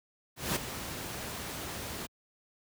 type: noise with ADSR envelope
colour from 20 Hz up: pink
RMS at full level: -29 dBFS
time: 0.36-2.07 s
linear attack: 200 ms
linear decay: 10 ms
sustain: -10 dB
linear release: 18 ms
effects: high-pass 60 Hz 12 dB/octave